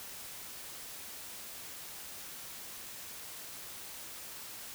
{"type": "silence", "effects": ["white hiss -46 dBFS RMS until 4.74 s"]}